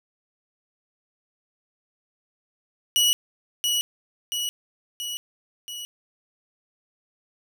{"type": "tone with echo", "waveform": "sawtooth", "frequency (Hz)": 2928, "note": "F#7", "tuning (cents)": -19, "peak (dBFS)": -14, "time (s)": [2.96, 3.13], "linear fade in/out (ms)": 0, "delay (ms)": 680, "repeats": 4, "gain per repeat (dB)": -4, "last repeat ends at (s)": 5.85, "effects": []}